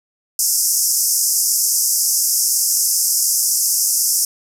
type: band-pass noise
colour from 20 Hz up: pink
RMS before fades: -17 dBFS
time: 0.39-4.25 s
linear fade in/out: 2 ms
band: 5100 to 14000 Hz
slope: 96 dB/octave
effects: none